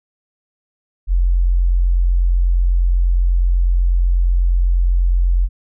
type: tone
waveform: sine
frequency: 44.11 Hz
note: F1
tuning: 18 cents sharp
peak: -11 dBFS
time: 1.07-5.49 s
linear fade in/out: 50 ms
effects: none